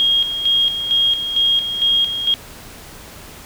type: tone with tremolo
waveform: sine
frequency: 3256 Hz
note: G#7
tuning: 35 cents flat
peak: -12 dBFS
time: 0-2.34 s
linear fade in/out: 0 ms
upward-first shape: square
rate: 2.2 Hz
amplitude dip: 60%
effects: pink hiss -38 dBFS RMS until 3.45 s